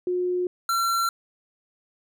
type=tone pair in turn; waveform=sine / square; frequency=360.2 / 1359.9 Hz; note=F#4 / F6; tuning=-46 / -46 cents; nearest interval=octave + major seventh; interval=2300 cents; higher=second; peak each=-22 dBFS; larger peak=neither; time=0.07-0.47 / 0.69-1.09 s; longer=neither; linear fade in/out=2 ms; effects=none